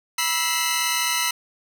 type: tone cluster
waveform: 15% pulse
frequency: 973 / 1318 / 2085 / 2958 Hz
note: B5 / E6 / C7 / F#7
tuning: -26 / -1 / -7 / -1 cents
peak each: -20 dBFS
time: 0.18-1.31 s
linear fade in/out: 5 ms
effects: none

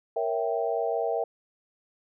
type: chord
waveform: sine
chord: A# diminished seventh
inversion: none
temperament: equal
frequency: 466.2 / 554.4 / 659.3 / 784 Hz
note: A#4 / C#5 / E5 / G5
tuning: 0 / 0 / 0 / 0 cents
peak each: -29 / -34 / -29 / -32 dBFS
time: 0.16-1.24 s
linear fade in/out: 5 ms
effects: none

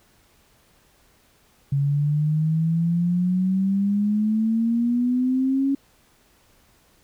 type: exponential sweep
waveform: sine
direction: up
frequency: 138.4 to 277.2 Hz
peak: -18 dBFS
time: 1.72-5.75 s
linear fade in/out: 5 ms
effects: pink hiss -59 dBFS RMS until 7.03 s

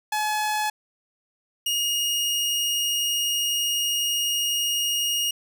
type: tone pair in turn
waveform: sawtooth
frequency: 851 / 2862 Hz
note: G#5 / F7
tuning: +42 / +42 cents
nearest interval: octave + major sixth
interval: 2100 cents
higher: second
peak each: -19 dBFS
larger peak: neither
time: 0.12-0.7 / 1.66-5.31 s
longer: second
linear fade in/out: 5 ms
effects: none

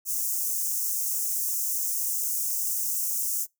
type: high-pass noise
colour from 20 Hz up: white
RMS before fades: -28 dBFS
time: 0.05-3.47 s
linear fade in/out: 50 ms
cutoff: 5900 Hz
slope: 48 dB/octave
effects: noise-tail reverb RT60 0.2 s tail -26 dB re dry

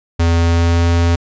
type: tone with pitch glide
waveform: square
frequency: 84.1 to 85.13 Hz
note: E2 to F2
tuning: +35 to -44 cents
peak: -11 dBFS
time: 0.19-1.16 s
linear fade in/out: 10 ms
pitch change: +21 cents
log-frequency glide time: 0.31-0.89 s
effects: resampled to 16000 Hz

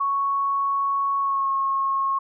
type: tone with pitch glide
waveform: sine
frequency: 1108.7 to 1087.8 Hz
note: C#6 to C#6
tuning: 0 to -33 cents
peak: -20 dBFS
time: 0-2.19 s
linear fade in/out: 10 ms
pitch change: -33 cents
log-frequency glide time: 1.19-1.5 s
effects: none

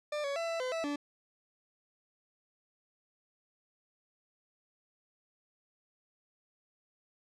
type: tone with pitch steps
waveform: 40% pulse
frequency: 596 / 561 / 668 / 664 / 509 / 656 / 289.5 Hz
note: D5 / C#5 / E5 / E5 / C5 / E5 / D4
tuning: +25 / +21 / +23 / +12 / -48 / -9 / -25 cents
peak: -32 dBFS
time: 0.12-0.96 s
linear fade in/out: 5 ms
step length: 120 ms
effects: low-pass 6000 Hz 12 dB/octave

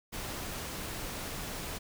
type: noise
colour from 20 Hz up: pink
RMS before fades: -39 dBFS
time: 0.12-1.79 s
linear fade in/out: 20 ms
effects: none

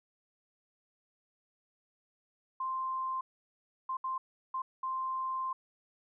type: tone bursts at uneven times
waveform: sine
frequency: 1046.5 Hz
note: C6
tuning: in tune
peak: -32 dBFS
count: 5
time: 2.6-3.21 / 3.89-3.97 / 4.04-4.18 / 4.54-4.62 / 4.83-5.53 s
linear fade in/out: 5 ms
effects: none

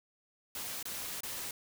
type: noise with dropouts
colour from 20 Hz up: white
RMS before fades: -40 dBFS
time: 0.55-1.51 s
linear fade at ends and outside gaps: 2 ms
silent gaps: 0.828-0.854 / 1.206-1.233 s
effects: none

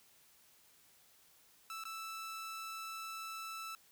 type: tone with dropouts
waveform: sawtooth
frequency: 1319 Hz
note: E6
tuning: 1 cent sharp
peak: -39 dBFS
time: 1.7-3.75 s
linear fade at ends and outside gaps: 1 ms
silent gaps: 1.838-1.853 s
effects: white hiss -66 dBFS RMS until 3.91 s

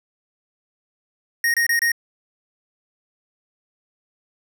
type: tone bursts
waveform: square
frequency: 1864.7 Hz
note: A#6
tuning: in tune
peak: -17 dBFS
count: 4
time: 1.44-1.918 s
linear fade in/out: 2 ms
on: 100 ms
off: 26 ms
effects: none

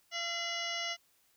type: harmonic tone with a mistuned harmonic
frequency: 682 Hz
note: F5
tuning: 41 cents flat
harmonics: 1 / 2 / 3 / 4 / 5 / 6 / 7 / 8 / 9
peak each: -43 / -45 / -39 / -39 / -47 / -48 / -48 / -44 / -45 dBFS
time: 0.11-0.97 s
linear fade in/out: 50 ms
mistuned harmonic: 4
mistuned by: +110 cents
effects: white hiss -70 dBFS RMS until 1.36 s

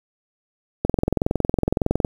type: click train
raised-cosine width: 2 ms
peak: -5 dBFS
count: 27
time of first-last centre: 0.85-2.048 s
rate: 21.7 Hz
effects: 7-bit

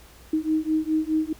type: beating tone pair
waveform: sine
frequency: 311.1 / 315.9 Hz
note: D#4 / D#4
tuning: 0 / +26 cents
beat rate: 4.8 Hz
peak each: -24 dBFS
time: 0.33-1.33 s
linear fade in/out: 5 ms
effects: added 60 Hz sine -51 dBFS peak until 1.39 s + pink hiss -51 dBFS RMS until 1.39 s

